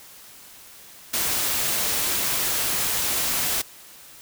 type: noise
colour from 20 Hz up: white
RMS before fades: -24 dBFS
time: 1.13-3.62 s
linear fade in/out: 10 ms
effects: white hiss -46 dBFS RMS until 4.21 s